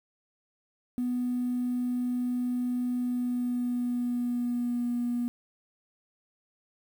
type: tone with pitch glide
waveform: triangle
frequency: 246.9 to 241.1 Hz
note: B3 to B3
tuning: 0 to -41 cents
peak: -23 dBFS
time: 0.98-5.28 s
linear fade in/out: 0 ms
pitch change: -41 cents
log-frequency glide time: 2.97-4.9 s
effects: tanh soft clip ceiling -24 dBFS + 9-bit